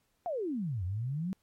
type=exponential two-way sweep; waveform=sine; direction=down then up; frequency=740 to 86.3 to 197 Hz; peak=-31 dBFS; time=0.26-1.33 s; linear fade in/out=0 ms; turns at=0.84 s; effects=pink hiss -75 dBFS RMS until 1.42 s + MP3 64 kbps